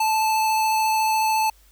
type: tone with vibrato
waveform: square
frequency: 875 Hz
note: A5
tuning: 10 cents flat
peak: -19 dBFS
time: 0-1.5 s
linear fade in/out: 5 ms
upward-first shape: triangle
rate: 14 Hz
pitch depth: 11 cents each way
effects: added 50 Hz sine -53 dBFS peak until 1.71 s + white hiss -58 dBFS RMS until 1.71 s